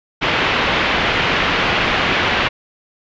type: low-pass noise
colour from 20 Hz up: white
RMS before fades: -17 dBFS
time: 0.21-2.49 s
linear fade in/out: 20 ms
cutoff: 3000 Hz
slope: 24 dB/octave
effects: resampled to 16000 Hz